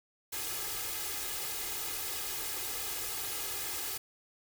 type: noise with comb filter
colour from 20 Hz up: white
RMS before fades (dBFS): -37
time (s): 0.32-3.98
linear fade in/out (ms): 10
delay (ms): 2.4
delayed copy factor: +0.95
effects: none